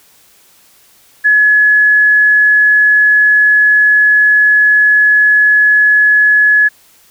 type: tone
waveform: sine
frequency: 1698 Hz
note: G#6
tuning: 38 cents sharp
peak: -5 dBFS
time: 1.24-6.69 s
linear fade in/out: 20 ms
effects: white hiss -47 dBFS RMS until 7.1 s